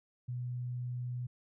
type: tone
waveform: sine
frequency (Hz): 123.47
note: B2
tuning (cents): 0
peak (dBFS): -35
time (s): 0.28-1.27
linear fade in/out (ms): 10
effects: none